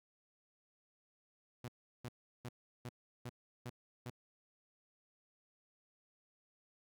sawtooth tone bursts, 122.3 Hz, B2, 16 cents flat, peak -39 dBFS, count 7, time 1.64-4.101 s, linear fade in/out 5 ms, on 43 ms, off 360 ms, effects none

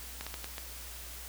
slowing click train, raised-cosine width 0.2 ms, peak -21 dBFS, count 5, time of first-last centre 0.21-0.581 s, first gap 56 ms, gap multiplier 1.35, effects added 60 Hz sine -47 dBFS peak until 1.28 s + white hiss -46 dBFS RMS until 1.28 s

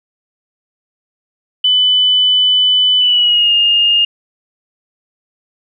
sine tone with pitch glide, 3000 to 2832 Hz, F#7 to F7, +23 to +23 cents, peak -8 dBFS, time 1.64-4.05 s, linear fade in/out 5 ms, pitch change -100 cents, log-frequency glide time 2.99-3.53 s, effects none

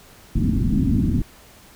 white low-pass noise, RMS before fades -19 dBFS, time 0.35-1.22 s, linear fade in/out 5 ms, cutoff 280 Hz, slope 48 dB/octave, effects pink hiss -48 dBFS RMS until 1.75 s

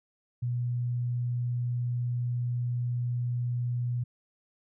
sine tone, 121.8 Hz, B2, 24 cents flat, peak -27 dBFS, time 0.42-4.04 s, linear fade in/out 10 ms, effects none

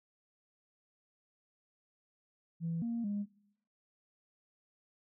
sine tone with pitch steps, 166.1 / 233.2 / 204.4 Hz, E3 / A#3 / G#3, +13 / +1 / -27 cents, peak -32 dBFS, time 2.6-3.26 s, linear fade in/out 50 ms, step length 220 ms, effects noise-tail reverb RT60 0.9 s tail -25 dB re dry + tanh soft clip ceiling -29 dBFS

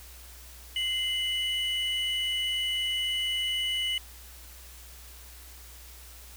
triangle tone pair together, 2076 / 2958 Hz, C7 / F#7, -14 / -1 cents, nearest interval tritone, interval 613 cents, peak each -33 / -26 dBFS, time 0.76-3.98 s, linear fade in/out 2 ms, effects added 61 Hz sine -48 dBFS peak until 6.36 s + white hiss -50 dBFS RMS until 6.36 s

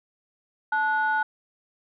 sine tone pair together, 870 / 1463.2 Hz, A5 / F#6, -20 / -20 cents, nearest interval major sixth, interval 900 cents, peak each -23 dBFS, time 0.72-1.23 s, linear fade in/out 5 ms, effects tanh soft clip ceiling -15 dBFS

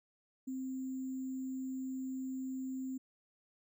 sine tone with sample-and-hold, 261.6 Hz, C4, in tune, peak -37 dBFS, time 0.47-2.98 s, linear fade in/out 10 ms, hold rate 7350 Hz, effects none

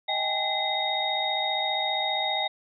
sine tone cluster, 629 / 784 / 839 / 2050 / 3732 Hz, D#5 / G5 / G#5 / C7 / A#7, +19 / 0 / +17 / -36 / +1 cents, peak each -34 / -30 / -33 / -33 / -28 dBFS, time 0.08-2.48 s, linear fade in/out 10 ms, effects none

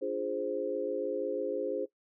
sine chord, D half-diminished seventh, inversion none, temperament equal, 293.7 / 349.2 / 415.3 / 523.3 Hz, D4 / F4 / Ab4 / C5, 0 / 0 / 0 / 0 cents, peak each -39 / -38 / -35 / -34 dBFS, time 0.01-1.86 s, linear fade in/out 20 ms, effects noise-tail reverb RT60 0.1 s tail -18 dB re dry

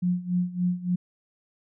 sine tone with tremolo, 178.8 Hz, F3, 41 cents sharp, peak -20 dBFS, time 0.02-0.96 s, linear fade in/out 10 ms, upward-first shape sine, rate 3.5 Hz, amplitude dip 85%, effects none

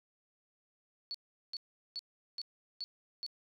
sine tone bursts, 4436 Hz, C#8, in tune, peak -37 dBFS, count 6, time 1.11-3.264 s, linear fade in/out 0 ms, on 34 ms, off 390 ms, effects none

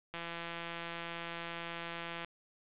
click train, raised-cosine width 0.3 ms, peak -25 dBFS, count 357, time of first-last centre 0.14-2.247 s, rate 169 Hz, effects resampled to 8000 Hz + 10-bit

